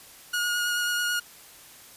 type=tone with vibrato; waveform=sawtooth; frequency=1440 Hz; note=F#6; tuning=47 cents flat; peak=-21 dBFS; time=0.33-1.2 s; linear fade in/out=10 ms; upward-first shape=sine; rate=9.2 Hz; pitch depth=13 cents each way; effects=white hiss -49 dBFS RMS until 1.96 s + resampled to 32000 Hz